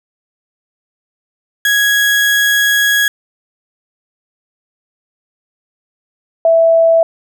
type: tone pair in turn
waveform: 35% pulse / sine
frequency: 1661.2 / 659.2 Hz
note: G#6 / E5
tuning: 0 / 0 cents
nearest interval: octave + major third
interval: 1600 cents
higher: first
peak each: -8 / -6 dBFS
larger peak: second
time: 1.65-3.08 / 6.45-7.03 s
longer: first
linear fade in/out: 2 ms
effects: none